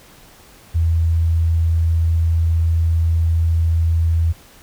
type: tone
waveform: sine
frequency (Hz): 82.5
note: E2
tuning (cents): +2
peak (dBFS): -13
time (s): 0.74-4.33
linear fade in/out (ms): 20
effects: pink hiss -46 dBFS RMS until 4.62 s